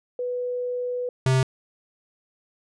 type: tone pair in turn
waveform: sine / square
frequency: 493.9 / 130.82 Hz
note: B4 / C3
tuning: 0 / 0 cents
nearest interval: octave + major seventh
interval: 2300 cents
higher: first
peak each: -25 / -18 dBFS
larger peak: second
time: 0.19-1.09 / 1.26-1.43 s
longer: first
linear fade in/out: 2 ms
effects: resampled to 22050 Hz